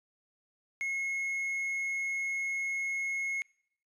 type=tone; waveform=triangle; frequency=2170 Hz; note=C#7; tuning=37 cents flat; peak=-29 dBFS; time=0.81-3.42 s; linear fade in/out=0 ms; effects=noise-tail reverb RT60 0.7 s tail -25 dB re dry + resampled to 24000 Hz